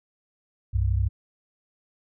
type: tone pair together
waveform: sine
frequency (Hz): 65 / 97.26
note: C2 / G2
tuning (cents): -11 / -13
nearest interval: perfect fifth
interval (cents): 698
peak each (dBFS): -23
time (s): 0.73-1.09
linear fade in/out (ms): 20
effects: none